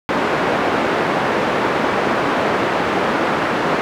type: band-pass noise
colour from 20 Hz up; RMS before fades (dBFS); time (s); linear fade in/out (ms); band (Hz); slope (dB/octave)
pink; -18; 0.09-3.81; 0; 280 to 1700; 12
effects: none